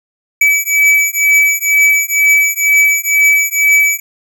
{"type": "beating tone pair", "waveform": "square", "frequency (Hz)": [2293, 2295.1], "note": ["D7", "D7"], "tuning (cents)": [-42, -40], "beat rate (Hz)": 2.1, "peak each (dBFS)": -12, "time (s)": [0.41, 4], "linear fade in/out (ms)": 5, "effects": []}